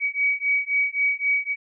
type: beating tone pair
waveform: sine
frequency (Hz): 2264 / 2267.8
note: C#7 / C#7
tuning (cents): +36 / +39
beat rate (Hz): 3.8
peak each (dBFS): -23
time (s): 0-1.56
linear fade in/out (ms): 50
effects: none